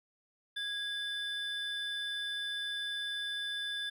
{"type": "tone pair together", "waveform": "triangle", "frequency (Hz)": [1651, 3516], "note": ["G#6", "A7"], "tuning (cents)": [-11, -2], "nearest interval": "octave + minor second", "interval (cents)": 1309, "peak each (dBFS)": [-37, -35], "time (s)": [0.56, 3.9], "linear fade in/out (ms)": 10, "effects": []}